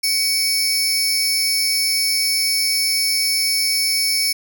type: tone pair together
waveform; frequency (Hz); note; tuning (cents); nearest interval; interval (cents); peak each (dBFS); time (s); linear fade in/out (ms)
sawtooth; 2248 / 5302; C#7 / E8; +24 / +9; octave + minor third; 1485; -19 / -15; 0.03-4.33; 10
effects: 8-bit